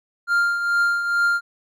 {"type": "tone with tremolo", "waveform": "triangle", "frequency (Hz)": 1398, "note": "F6", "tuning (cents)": 1, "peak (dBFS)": -13, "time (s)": [0.27, 1.41], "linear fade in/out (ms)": 50, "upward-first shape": "triangle", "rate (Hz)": 2.3, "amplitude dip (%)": 60, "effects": []}